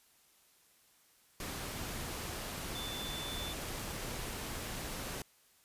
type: tone in noise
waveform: sine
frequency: 3520 Hz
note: A7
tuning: in tune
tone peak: -42 dBFS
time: 2.75-3.53 s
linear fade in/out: 2 ms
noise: pink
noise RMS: -41 dBFS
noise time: 1.4-5.22 s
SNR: -4 dB
effects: white hiss -67 dBFS RMS until 5.64 s + resampled to 32000 Hz